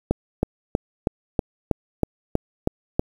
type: click train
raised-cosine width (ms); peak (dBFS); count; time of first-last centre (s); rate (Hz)
2; -5; 10; 0.11-2.995; 3.12
effects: 7-bit

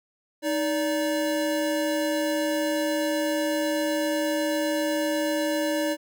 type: tone pair together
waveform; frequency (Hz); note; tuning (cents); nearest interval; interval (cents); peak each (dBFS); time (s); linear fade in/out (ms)
square; 311.1 / 578.9; D#4 / D5; 0 / -25; major seventh; 1075; -27; 0.42-5.97; 50
effects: none

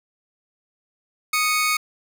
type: tone pair together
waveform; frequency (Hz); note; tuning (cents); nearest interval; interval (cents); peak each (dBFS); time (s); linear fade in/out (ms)
sawtooth; 1244.5 / 2217; D#6 / C#7; 0 / 0; minor seventh; 1000; -18 / -18; 1.33-1.77; 5
effects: none

